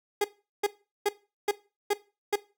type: tone bursts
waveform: 30% pulse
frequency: 411.4 Hz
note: G#4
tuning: 16 cents flat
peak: -20 dBFS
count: 6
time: 0.21-2.358 s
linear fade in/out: 5 ms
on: 33 ms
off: 390 ms
effects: noise-tail reverb RT60 0.3 s tail -18 dB re dry